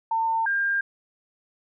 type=tone pair in turn; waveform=sine; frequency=902 / 1602.5 Hz; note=A5 / G6; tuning=+43 / +38 cents; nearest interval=minor seventh; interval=995 cents; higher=second; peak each=-21 dBFS; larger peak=neither; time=0.11-0.46 / 0.46-0.81 s; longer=neither; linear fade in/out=5 ms; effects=none